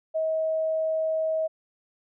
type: tone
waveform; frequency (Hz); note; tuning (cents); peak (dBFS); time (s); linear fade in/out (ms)
sine; 637; D#5; +41; -23; 0.14-1.48; 20
effects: none